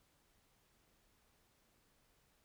silence, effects pink hiss -74 dBFS RMS until 2.44 s

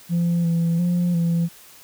sine tone with pitch steps, 171.4 / 167.8 / 175.8 / 168.9 Hz, F3 / E3 / F3 / E3, -32 / +31 / +12 / +42 cents, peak -15 dBFS, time 0.09-1.49 s, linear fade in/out 50 ms, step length 350 ms, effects tanh soft clip ceiling -16 dBFS + white hiss -47 dBFS RMS until 1.83 s

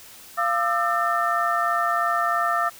sine tone cluster, 691 / 1202 / 1325 / 1800 Hz, F5 / D6 / E6 / A6, -19 / +40 / +9 / +39 cents, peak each -25 / -25 / -24 / -28 dBFS, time 0.37-2.7 s, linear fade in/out 20 ms, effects white hiss -45 dBFS RMS until 2.79 s

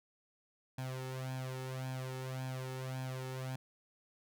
sawtooth tone with flanger, 130 Hz, C3, 11 cents flat, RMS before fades -41 dBFS, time 0.78-3.56 s, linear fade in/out 5 ms, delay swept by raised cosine 1.2 to 2.3 ms, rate 1.8 Hz, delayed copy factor +0.75, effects none

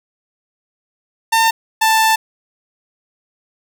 sawtooth tone pair in turn, 903 / 884.9 Hz, A5 / A5, +45 / +10 cents, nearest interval unison, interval 35 cents, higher first, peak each -7 dBFS, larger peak neither, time 1.32-1.51 / 1.81-2.16 s, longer second, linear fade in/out 10 ms, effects none

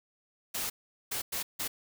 white noise bursts at uneven times, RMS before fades -34 dBFS, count 4, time 0.54-0.7 / 1.11-1.22 / 1.32-1.43 / 1.59-1.68 s, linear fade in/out 10 ms, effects none

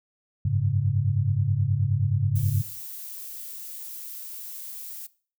sine chord, F# suspended second, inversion none, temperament equal with one note detuned, 94.39 / 103.83 / 138.59 Hz, F#2 / G#2 / C#3, +35 / 0 / 0 cents, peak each -28 / -24 / -25 dBFS, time 0.45-2.62 s, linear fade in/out 5 ms
violet noise, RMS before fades -38 dBFS, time 2.35-5.07 s, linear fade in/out 10 ms
effects noise-tail reverb RT60 0.4 s tail -19 dB re dry

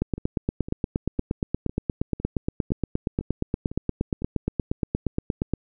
two click trains, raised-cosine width 3 ms, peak -10 / -21 dBFS, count 48 / 9, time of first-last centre 0.02-5.536 / 0.18-4.22 s, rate 8.52 / 1.98 Hz, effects none

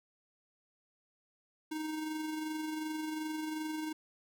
square tone with amplitude modulation, 311.1 Hz, D#4, in tune, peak -35 dBFS, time 1.71-3.93 s, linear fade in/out 10 ms, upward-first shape sine, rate 22.7 Hz, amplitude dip 35%, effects none

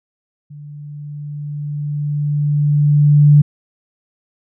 sine tone with level ramp, 146.83 Hz, D3, in tune, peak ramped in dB -32 to -4 dBFS, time 0.5-3.42 s, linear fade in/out 10 ms, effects none

